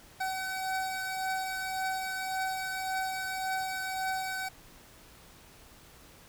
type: beating tone pair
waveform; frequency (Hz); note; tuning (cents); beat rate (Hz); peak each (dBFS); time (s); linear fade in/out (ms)
25% pulse; 758 / 759.8; F#5 / F#5; +42 / +46; 1.8; -29 / -35; 0.2-4.49; 10
effects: pink hiss -55 dBFS RMS until 6.28 s